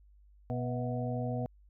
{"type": "harmonic tone with a mistuned harmonic", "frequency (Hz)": 122.5, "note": "B2", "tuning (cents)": -14, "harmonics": [1, 2, 4, 5, 6], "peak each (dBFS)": [-34, -37, -40, -41, -42], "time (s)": [0.5, 1.46], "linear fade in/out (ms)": 0, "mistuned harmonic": 5, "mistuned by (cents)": 82, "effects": ["added 50 Hz sine -57 dBFS peak until 1.69 s"]}